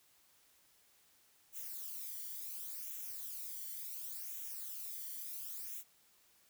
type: noise with flanger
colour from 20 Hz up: violet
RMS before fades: -45 dBFS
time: 1.52-5.84 s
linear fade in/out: 50 ms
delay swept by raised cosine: 0.21 to 0.78 ms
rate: 0.7 Hz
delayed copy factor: -0.7
effects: white hiss -69 dBFS RMS until 6.49 s